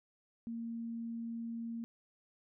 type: tone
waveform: sine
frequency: 230.8 Hz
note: A#3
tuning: 17 cents flat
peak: -38 dBFS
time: 0.47-1.84 s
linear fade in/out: 0 ms
effects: none